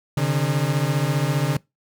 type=beating tone pair; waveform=40% pulse; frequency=135.7 / 150.7 Hz; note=C#3 / D3; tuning=-36 / +45 cents; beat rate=15 Hz; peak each=-21 / -21 dBFS; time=0.17-1.57 s; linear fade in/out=5 ms; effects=noise-tail reverb RT60 0.2 s tail -23 dB re dry